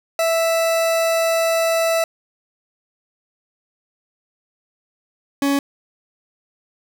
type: tone pair in turn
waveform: 40% pulse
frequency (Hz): 659.3 / 279.7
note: E5 / C#4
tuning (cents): 0 / +16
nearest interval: octave + minor third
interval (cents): 1484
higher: first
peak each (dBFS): -15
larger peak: neither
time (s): 0.19-2.04 / 5.42-5.59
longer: first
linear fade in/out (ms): 2
effects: none